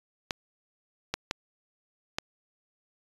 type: clicks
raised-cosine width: 0.2 ms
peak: -11 dBFS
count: 4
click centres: 0.308 / 1.14 / 1.311 / 2.185 s
effects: resampled to 24000 Hz